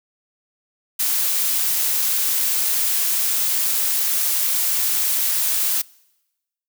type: noise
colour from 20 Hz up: blue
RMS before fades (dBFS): -20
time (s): 0.99-5.82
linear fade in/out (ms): 10
effects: noise-tail reverb RT60 1.0 s tail -25 dB re dry